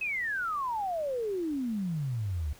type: exponential sweep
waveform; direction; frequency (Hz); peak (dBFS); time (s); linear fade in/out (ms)
sine; down; 2613 to 69.3; -29; 0.01-2.53; 5
effects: pink hiss -55 dBFS RMS until 2.59 s